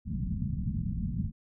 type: low-pass noise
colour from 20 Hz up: white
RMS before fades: -32 dBFS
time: 0.05-1.32 s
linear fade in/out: 50 ms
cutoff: 210 Hz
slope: 48 dB/octave
effects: none